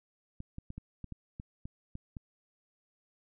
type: clicks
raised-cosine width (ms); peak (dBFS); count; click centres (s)
5; -29; 10; 0.404 / 0.584 / 0.704 / 0.78 / 1.043 / 1.123 / 1.399 / 1.655 / 1.954 / 2.168
effects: none